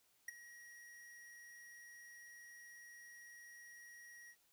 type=tone with ADSR envelope; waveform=square; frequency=1898 Hz; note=A#6; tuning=31 cents sharp; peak=-40 dBFS; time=0.28-4.36 s; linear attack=5 ms; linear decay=14 ms; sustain=-16 dB; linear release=63 ms; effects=white hiss -75 dBFS RMS until 4.52 s